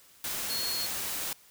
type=tone in noise; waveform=sine; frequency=4319 Hz; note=C#8; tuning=46 cents flat; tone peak=-32 dBFS; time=0.5-0.86 s; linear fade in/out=2 ms; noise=white; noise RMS=-34 dBFS; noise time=0.24-1.33 s; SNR=-1 dB; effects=white hiss -58 dBFS RMS until 1.5 s